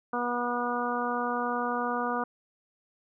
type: harmonic tone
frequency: 242.6 Hz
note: B3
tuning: 31 cents flat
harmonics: 1 / 2 / 3 / 4 / 5 / 6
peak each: -34 / -34 / -34 / -34 / -33 / -37 dBFS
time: 0.13-2.24 s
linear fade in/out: 5 ms
effects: none